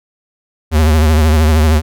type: tone with vibrato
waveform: square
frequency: 77.78 Hz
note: D#2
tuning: in tune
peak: -8 dBFS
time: 0.71-1.82 s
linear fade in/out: 50 ms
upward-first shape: triangle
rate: 13 Hz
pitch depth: 90 cents each way
effects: none